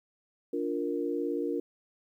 sine chord, Bb major, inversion first, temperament just, 291.4 / 349.6 / 466.2 Hz, D4 / F4 / Bb4, -13 / +2 / 0 cents, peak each -33 dBFS, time 0.53-1.6 s, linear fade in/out 5 ms, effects 11-bit

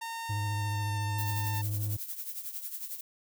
sawtooth tone with pitch glide, 915 to 900.3 Hz, A#5 to A5, -32 to +39 cents, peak -32 dBFS, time 0.01-1.62 s, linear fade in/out 10 ms, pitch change -29 cents, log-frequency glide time 0.37-1 s
triangle tone with vibrato, 103.83 Hz, G#2, in tune, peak -28 dBFS, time 0.29-1.97 s, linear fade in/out 10 ms, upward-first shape triangle, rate 14 Hz, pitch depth 50 cents each way
violet noise with tremolo, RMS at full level -36 dBFS, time 1.18-3.01 s, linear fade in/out 5 ms, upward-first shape triangle, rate 11 Hz, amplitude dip 75%
effects none

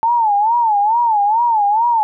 sine tone with vibrato, 880 Hz, A5, in tune, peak -11 dBFS, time 0.03-2.03 s, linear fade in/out 0 ms, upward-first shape sine, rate 2.3 Hz, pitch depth 150 cents each way, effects none

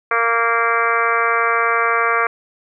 harmonic tone, 231.5 Hz, A#3, 12 cents flat, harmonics 2 / 3 / 4 / 5 / 6 / 7 / 8 / 9 / 10, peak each -23 / -25 / -29 / -18 / -21 / -23 / -29 / -25 / -26 dBFS, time 0.11-2.27 s, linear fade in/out 2 ms, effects none

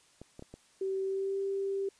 clicks, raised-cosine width 2 ms, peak -32 dBFS, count 4, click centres 0.216 / 0.394 / 0.424 / 0.54 s
sine tone with pitch glide, 384.6 to 392.2 Hz, G4 to G4, -33 to +1 cents, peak -30 dBFS, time 0.81-1.89 s, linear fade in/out 5 ms, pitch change +34 cents, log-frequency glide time 1.03-1.39 s
effects white hiss -64 dBFS RMS until 1.99 s + resampled to 22050 Hz

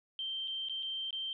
sine tone with dropouts, 3136 Hz, G7, in tune, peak -35 dBFS, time 0.19-1.33 s, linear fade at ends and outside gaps 1 ms, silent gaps 0.476-0.48 / 0.686-0.696 / 0.826-0.83 / 1.107-1.128 s, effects none

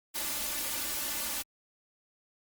white noise with comb filter, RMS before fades -34 dBFS, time 0.14-1.43 s, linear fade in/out 20 ms, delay 3.4 ms, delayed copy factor +0.9, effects Opus 48 kbps

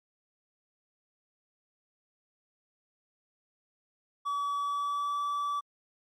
triangle tone with pitch glide, 1142 to 1154.6 Hz, D6 to D6, -49 to -30 cents, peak -27 dBFS, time 4.25-5.61 s, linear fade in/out 20 ms, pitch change +19 cents, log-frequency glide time 4.56-5.2 s, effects MP3 64 kbps

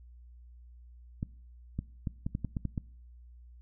clicks, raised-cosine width 5 ms, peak -20 dBFS, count 9, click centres 1.229 / 1.79 / 2.072 / 2.265 / 2.351 / 2.447 / 2.568 / 2.653 / 2.778 s, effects noise-tail reverb RT60 0.6 s tail -23 dB re dry + added 60 Hz sine -50 dBFS peak until 3.61 s

